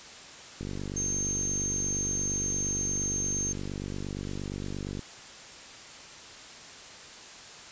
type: click train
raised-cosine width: 3 ms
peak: -23 dBFS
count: 214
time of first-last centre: 0.61-4.993 s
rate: 48.6 Hz
type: tone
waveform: sine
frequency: 6360 Hz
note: G8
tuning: 24 cents sharp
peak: -28 dBFS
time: 0.96-3.53 s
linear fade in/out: 10 ms
effects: white hiss -46 dBFS RMS until 7.71 s + resampled to 16000 Hz